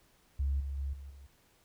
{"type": "tone with level steps", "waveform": "sine", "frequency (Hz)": 69.1, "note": "C#2", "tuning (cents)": -5, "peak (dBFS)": [-27, -34, -32, -43, -49], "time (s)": [0.39, 1.27], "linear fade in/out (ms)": 10, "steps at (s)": [0.6, 0.78, 0.93, 1.1], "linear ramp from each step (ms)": 5, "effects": ["tanh soft clip ceiling -24 dBFS", "pink hiss -67 dBFS RMS until 1.64 s"]}